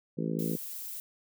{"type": "harmonic tone", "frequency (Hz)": 55, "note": "A1", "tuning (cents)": 0, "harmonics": [3, 4, 5, 6, 7, 8, 9], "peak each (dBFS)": [-33, -35, -37, -39, -40, -41, -42], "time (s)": [0.17, 0.57], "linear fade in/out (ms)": 20}
{"type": "noise", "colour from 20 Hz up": "violet", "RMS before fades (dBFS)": -40, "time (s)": [0.39, 1], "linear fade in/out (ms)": 0}
{"effects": []}